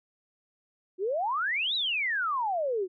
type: exponential two-way sweep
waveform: sine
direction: up then down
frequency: 350.1 to 4000 to 350.1 Hz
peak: -26 dBFS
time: 0.98-2.88 s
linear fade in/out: 50 ms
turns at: 1.75 s
effects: none